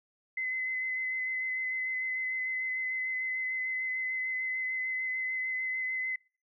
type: tone with vibrato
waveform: sine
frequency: 2039 Hz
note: C7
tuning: 45 cents flat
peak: -30 dBFS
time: 0.37-6.16 s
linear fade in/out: 5 ms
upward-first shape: sine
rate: 6.7 Hz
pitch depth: 16 cents each way
effects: noise-tail reverb RT60 0.4 s tail -26 dB re dry